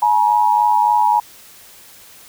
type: tone pair together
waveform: sine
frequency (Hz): 850 / 953.5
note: G#5 / A#5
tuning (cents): +40 / +39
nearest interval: major second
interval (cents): 199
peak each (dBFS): -14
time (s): 0.02-1.2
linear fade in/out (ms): 5
effects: white hiss -43 dBFS RMS until 2.28 s